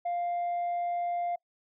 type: tone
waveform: sine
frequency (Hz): 699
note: F5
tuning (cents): +1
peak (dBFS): -26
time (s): 0.05-1.36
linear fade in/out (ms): 10
effects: noise-tail reverb RT60 0.1 s tail -26 dB re dry + tanh soft clip ceiling -27 dBFS